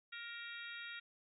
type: harmonic tone with a mistuned harmonic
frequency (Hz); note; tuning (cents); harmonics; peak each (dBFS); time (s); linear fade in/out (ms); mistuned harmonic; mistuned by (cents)
469.1; A#4; +11; 3 / 4 / 5 / 6 / 7 / 8; -50 / -51 / -53 / -56 / -55 / -53; 0.12-1; 10; 6; -53
effects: none